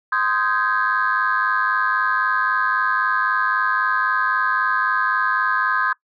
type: chord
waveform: sine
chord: Ab major seventh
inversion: first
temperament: just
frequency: 1038.3 / 1245.9 / 1557.4 / 1661.2 Hz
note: C6 / Eb6 / G6 / Ab6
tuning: -14 / +2 / -12 / 0 cents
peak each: -22 dBFS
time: 0.12-5.93 s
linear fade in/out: 5 ms
effects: noise-tail reverb RT60 0.1 s tail -22 dB re dry + tanh soft clip ceiling -9 dBFS